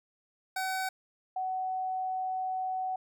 25% pulse / sine tone pair in turn, 757 / 749.2 Hz, F#5 / F#5, +39 / +21 cents, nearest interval unison, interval 18 cents, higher first, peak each -27 / -30 dBFS, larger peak first, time 0.56-0.89 / 1.36-2.96 s, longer second, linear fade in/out 5 ms, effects none

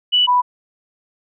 sine tone pair in turn, 2960 / 987.8 Hz, F#7 / B5, 0 / 0 cents, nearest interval octave + perfect fifth, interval 1900 cents, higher first, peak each -11 dBFS, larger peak neither, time 0.12-0.27 / 0.27-0.42 s, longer neither, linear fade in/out 20 ms, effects none

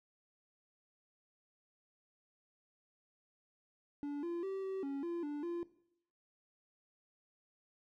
triangle tone with pitch steps, 288.3 / 342.8 / 386.3 / 383.4 / 277.6 / 342.5 / 292.6 / 344 Hz, D4 / F4 / G4 / G4 / C#4 / F4 / D4 / F4, -32 / -32 / -25 / -38 / +3 / -34 / -6 / -26 cents, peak -35 dBFS, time 4.03-5.63 s, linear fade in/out 0 ms, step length 200 ms, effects noise-tail reverb RT60 0.7 s tail -17 dB re dry

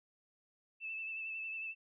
sine tone with vibrato, 2637 Hz, E7, in tune, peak -39 dBFS, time 0.8-1.75 s, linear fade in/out 50 ms, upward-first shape sine, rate 11 Hz, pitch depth 26 cents each way, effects none

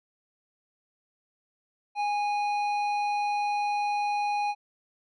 sine tone with hard clipping, 825 Hz, G#5, 12 cents flat, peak -27 dBFS, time 1.95-4.55 s, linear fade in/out 50 ms, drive 9 dB, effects resampled to 22050 Hz

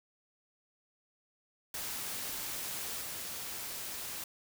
white noise with level steps, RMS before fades -39 / -41 dBFS, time 1.74-4.24 s, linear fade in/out 2 ms, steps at 3.01 s, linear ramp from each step 2 ms, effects none

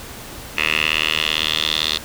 10% pulse tone with band-pass filter sweep, 77.78 Hz, D#2, in tune, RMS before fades -20 dBFS, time 0.57-1.98 s, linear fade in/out 10 ms, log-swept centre 2500 to 3800 Hz, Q 4.9, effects pink hiss -35 dBFS RMS until 2.04 s

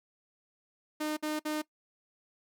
sawtooth tone bursts, 305.4 Hz, D#4, 32 cents flat, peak -27 dBFS, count 3, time 1-1.62 s, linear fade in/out 10 ms, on 170 ms, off 55 ms, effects noise-tail reverb RT60 0.1 s tail -20 dB re dry

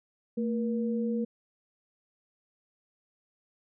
sine tone pair together, 225.2 / 477.1 Hz, A3 / A#4, +40 / +40 cents, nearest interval octave + minor second, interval 1300 cents, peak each -28 / -33 dBFS, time 0.37-1.25 s, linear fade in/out 10 ms, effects none

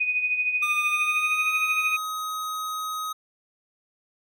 sine tone with tremolo, 2489 Hz, D#7, in tune, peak -19 dBFS, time 0-1.97 s, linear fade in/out 10 ms, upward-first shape triangle, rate 13 Hz, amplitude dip 65%
square tone with pitch glide, 1208 to 1260.8 Hz, D6 to D#6, +48 to +23 cents, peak -29 dBFS, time 0.62-3.13 s, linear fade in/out 10 ms, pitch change +75 cents, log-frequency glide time 0.87-1.54 s
effects none

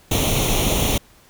pink noise with comb filter, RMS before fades -19 dBFS, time 0.11-0.98 s, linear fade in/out 5 ms, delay 0.31 ms, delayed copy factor +0.75, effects pink hiss -52 dBFS RMS until 1.29 s

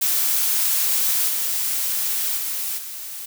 blue noise with level steps, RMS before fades -20 / -23 / -26 / -33 dBFS, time 0.01-3.26 s, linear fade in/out 10 ms, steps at 1.28 / 2.36 / 2.77 s, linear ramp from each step 20 ms, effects none

